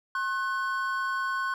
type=tone pair together; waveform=triangle; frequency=1074 / 1498.4 Hz; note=C6 / F#6; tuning=+45 / +21 cents; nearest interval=tritone; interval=576 cents; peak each=-28 dBFS; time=0.15-1.54 s; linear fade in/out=2 ms; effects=none